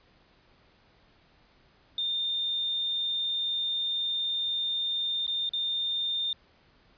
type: tone with dropouts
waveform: sine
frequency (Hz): 3621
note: A7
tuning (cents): +49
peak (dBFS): -27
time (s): 1.98-6.33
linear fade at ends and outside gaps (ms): 2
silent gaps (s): 5.266-5.278 / 5.492-5.534
effects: pink hiss -62 dBFS RMS until 6.97 s + resampled to 11025 Hz